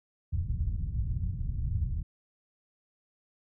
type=low-pass noise; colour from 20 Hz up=white; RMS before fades=-31 dBFS; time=0.32-2.03 s; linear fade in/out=10 ms; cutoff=110 Hz; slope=24 dB/octave; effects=none